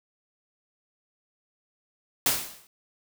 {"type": "noise with exponential decay", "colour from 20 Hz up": "white", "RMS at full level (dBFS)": -20, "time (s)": [2.26, 2.67], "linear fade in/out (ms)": 2, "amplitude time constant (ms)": 89, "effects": []}